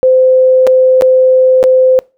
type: tone with dropouts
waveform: sine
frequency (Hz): 516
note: C5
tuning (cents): -24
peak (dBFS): -4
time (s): 0.03-1.99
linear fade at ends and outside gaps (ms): 0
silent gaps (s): 0.668-0.673 / 1.011-1.021 / 1.629-1.639
effects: noise-tail reverb RT60 0.3 s tail -24 dB re dry